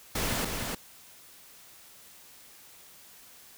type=noise with echo; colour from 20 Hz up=pink; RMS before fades=-30 dBFS; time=0.15-0.45 s; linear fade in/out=5 ms; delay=300 ms; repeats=1; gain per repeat=-4 dB; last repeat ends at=0.75 s; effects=white hiss -53 dBFS RMS until 3.57 s